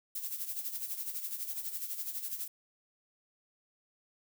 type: noise with tremolo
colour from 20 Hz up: violet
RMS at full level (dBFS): -36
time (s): 0.15-2.48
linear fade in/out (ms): 5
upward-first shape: sine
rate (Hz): 12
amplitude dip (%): 65
effects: none